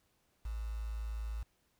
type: tone with quantisation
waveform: sine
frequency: 55 Hz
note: A1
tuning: in tune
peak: -36 dBFS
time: 0.45-1.43 s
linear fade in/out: 5 ms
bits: 9
effects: pink hiss -75 dBFS RMS until 1.79 s